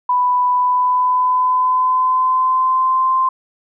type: tone with pitch glide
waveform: sine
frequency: 992 to 1043.1 Hz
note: B5 to C6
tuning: +7 to -6 cents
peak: -12 dBFS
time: 0.09-3.29 s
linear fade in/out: 5 ms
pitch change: +87 cents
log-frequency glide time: 0.51-3.17 s
effects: none